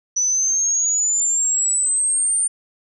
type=exponential sweep; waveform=sine; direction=up; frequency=5930 to 9040 Hz; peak=-16 dBFS; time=0.16-2.48 s; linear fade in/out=10 ms; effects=none